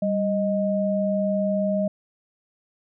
sine tone pair together, 196 / 622.3 Hz, G3 / D#5, 0 / 0 cents, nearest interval octave + minor sixth, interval 2000 cents, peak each -23 dBFS, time 0.02-1.88 s, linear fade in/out 5 ms, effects none

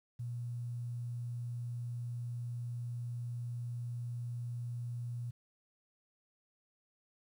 sine tone with quantisation, 120 Hz, B2, 49 cents flat, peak -37 dBFS, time 0.19-5.31 s, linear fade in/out 10 ms, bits 11, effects none

